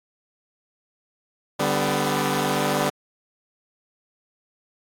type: chord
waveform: 10% pulse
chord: G major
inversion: second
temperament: equal with one note detuned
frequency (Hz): 146.83 / 196 / 250.1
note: D3 / G3 / B3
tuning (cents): 0 / 0 / +22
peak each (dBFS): -17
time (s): 1.59-2.9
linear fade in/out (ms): 10
effects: AAC 64 kbps